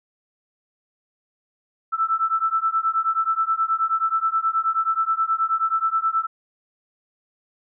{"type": "beating tone pair", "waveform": "sine", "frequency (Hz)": [1318.5, 1327.9], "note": ["E6", "E6"], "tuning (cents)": [0, 12], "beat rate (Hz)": 9.4, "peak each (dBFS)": -22, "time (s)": [1.92, 6.27], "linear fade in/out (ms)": 20, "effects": []}